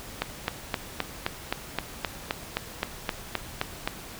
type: click train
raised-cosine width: 0.3 ms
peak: -9 dBFS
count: 15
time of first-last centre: 0.22-3.875 s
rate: 3.83 Hz
effects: pink hiss -42 dBFS RMS until 4.19 s